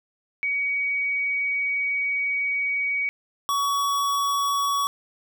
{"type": "tone pair in turn", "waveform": ["sine", "square"], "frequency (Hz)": [2257, 1126.5], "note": ["C#7", "C#6"], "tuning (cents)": [31, 28], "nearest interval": "octave", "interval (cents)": 1203, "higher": "first", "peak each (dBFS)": -22, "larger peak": "neither", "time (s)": [[0.43, 3.09], [3.49, 4.87]], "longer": "first", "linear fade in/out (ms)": 0, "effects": []}